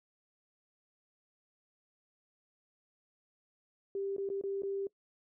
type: tone with dropouts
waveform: sine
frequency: 394 Hz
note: G4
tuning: 9 cents sharp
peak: -33 dBFS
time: 3.95-4.87 s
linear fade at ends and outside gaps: 2 ms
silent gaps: 4.165-4.181 / 4.29-4.3 / 4.413-4.437 / 4.621-4.633 s
effects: noise-tail reverb RT60 0.1 s tail -22 dB re dry